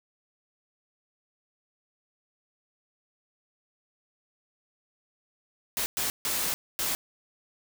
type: noise bursts at uneven times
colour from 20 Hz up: white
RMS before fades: -29 dBFS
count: 4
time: 5.77-5.86 / 5.97-6.1 / 6.25-6.54 / 6.79-6.95 s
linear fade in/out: 0 ms
effects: none